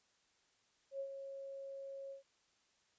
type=tone with ADSR envelope; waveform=sine; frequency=547 Hz; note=C#5; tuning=23 cents flat; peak=-38 dBFS; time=0.91-2.23 s; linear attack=87 ms; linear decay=77 ms; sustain=-7 dB; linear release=120 ms; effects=white hiss -75 dBFS RMS until 2.98 s + resampled to 16000 Hz